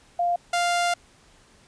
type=tone pair in turn; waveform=sine / sawtooth; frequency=698.5 / 698.5 Hz; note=F5 / F5; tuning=0 / 0 cents; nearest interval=unison; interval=0 cents; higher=neither; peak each=-20 / -17 dBFS; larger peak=second; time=0.19-0.36 / 0.53-0.94 s; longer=second; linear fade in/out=5 ms; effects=pink hiss -56 dBFS RMS until 1.67 s + resampled to 22050 Hz